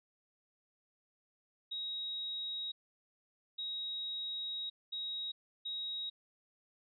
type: tone bursts at uneven times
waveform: sine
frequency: 3800 Hz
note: A#7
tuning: 33 cents sharp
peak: -37 dBFS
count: 4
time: 1.71-2.72 / 3.58-4.7 / 4.92-5.32 / 5.65-6.1 s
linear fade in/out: 10 ms
effects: none